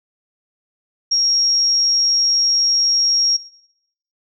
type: tone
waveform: sine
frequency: 5588 Hz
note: F8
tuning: in tune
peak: -13 dBFS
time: 1.11-3.37 s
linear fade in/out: 10 ms
effects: noise-tail reverb RT60 0.8 s tail -19 dB re dry